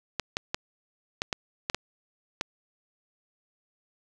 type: clicks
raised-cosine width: 0.2 ms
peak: -10 dBFS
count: 8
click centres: 0.197 / 0.369 / 0.545 / 1.219 / 1.328 / 1.699 / 1.746 / 2.411 s
effects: none